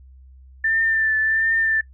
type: tone with vibrato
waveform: sine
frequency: 1779 Hz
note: A6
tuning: 19 cents sharp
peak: -17 dBFS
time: 0.64-1.81 s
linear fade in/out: 5 ms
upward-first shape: triangle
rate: 1.4 Hz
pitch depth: 32 cents each way
effects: noise-tail reverb RT60 0.1 s tail -19 dB re dry + added 65 Hz sine -43 dBFS peak until 1.93 s